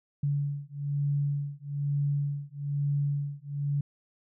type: beating tone pair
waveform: sine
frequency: 142.5 / 143.6 Hz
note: C#3 / D3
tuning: +48 / -39 cents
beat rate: 1.1 Hz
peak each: -30 dBFS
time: 0.23-3.81 s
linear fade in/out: 5 ms
effects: none